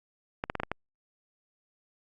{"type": "clicks", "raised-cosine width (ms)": 0.5, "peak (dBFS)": -15, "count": 6, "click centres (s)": [0.439, 0.499, 0.553, 0.6, 0.634, 0.716], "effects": ["Opus 48 kbps"]}